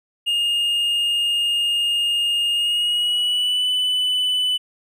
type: tone with pitch glide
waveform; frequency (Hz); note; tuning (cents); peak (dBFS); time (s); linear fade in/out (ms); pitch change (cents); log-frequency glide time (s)
triangle; 2837 to 2994; F7 to F#7; +27 to +20; -16; 0.26-4.58; 20; +93; 2.53-3.69
effects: none

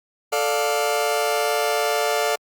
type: chord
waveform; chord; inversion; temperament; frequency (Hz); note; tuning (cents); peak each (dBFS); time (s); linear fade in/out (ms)
sawtooth; D minor; second; just; 440.5 / 587.3 / 704.8; A4 / D5 / F5; +2 / 0 / +16; -20; 0.32-2.36; 10
effects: Opus 48 kbps

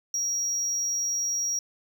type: tone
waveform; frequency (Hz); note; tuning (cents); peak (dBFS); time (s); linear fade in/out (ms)
triangle; 5670; F8; +25; -24; 0.14-1.59; 2
effects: none

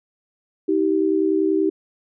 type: tone pair together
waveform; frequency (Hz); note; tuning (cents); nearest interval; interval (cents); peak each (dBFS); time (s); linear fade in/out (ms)
sine; 317.3 / 387.7; D#4 / G4; +34 / -19; minor third; 347; -19; 0.68-1.7; 10
effects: none

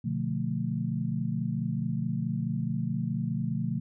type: chord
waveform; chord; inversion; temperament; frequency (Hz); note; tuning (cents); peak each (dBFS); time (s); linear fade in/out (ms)
sine; B half-diminished seventh; none; just; 123.47 / 148.16 / 177.8 / 222.2; B2 / D3 / F3 / A3; 0 / +16 / +31 / +17; -33; 0.04-3.8; 10
effects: none

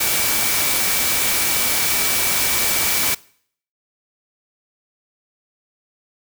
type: tone in noise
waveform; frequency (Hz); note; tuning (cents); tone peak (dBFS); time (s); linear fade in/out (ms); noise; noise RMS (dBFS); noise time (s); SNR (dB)
sine; 2300; D7; -37; -28; 0-3.15; 10; white; -19; 0-3.15; -12
effects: noise-tail reverb RT60 0.6 s tail -23 dB re dry

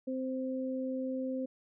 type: tone pair together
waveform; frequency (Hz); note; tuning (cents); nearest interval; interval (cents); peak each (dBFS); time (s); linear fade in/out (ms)
sine; 260 / 521.8; C4 / C5; -11 / -5; octave; 1206; -34 / -37; 0.07-1.46; 10
effects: none

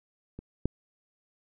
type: clicks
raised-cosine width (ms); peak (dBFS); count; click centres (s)
3; -27 / -13; 2; 0.39 / 0.656
effects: none

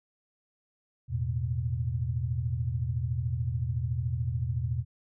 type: chord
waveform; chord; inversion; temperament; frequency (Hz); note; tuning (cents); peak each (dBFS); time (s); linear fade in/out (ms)
sine; E suspended fourth; none; just; 82.41 / 109.88 / 123.61; E2 / A2 / B2; 0 / -2 / +2; -33 / -33 / -30; 1.08-4.85; 50
effects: none

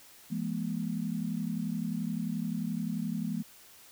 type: tone cluster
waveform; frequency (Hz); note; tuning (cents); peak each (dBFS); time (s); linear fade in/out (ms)
sine; 169.3 / 209.3 / 240.8; E3 / G#3 / B3; +46 / +14 / -44; -35 / -34 / -36; 0.3-3.43; 20
effects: white hiss -55 dBFS RMS until 3.91 s

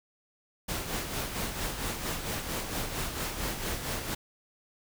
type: noise with tremolo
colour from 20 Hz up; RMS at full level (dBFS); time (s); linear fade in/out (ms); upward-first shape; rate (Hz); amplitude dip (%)
pink; -32; 0.68-4.15; 10; sine; 4.4; 50
effects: none

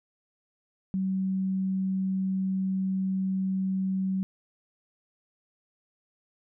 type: tone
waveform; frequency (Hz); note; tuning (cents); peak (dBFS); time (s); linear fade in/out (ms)
sine; 190; F#3; +46; -25; 0.94-4.23; 0
effects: none

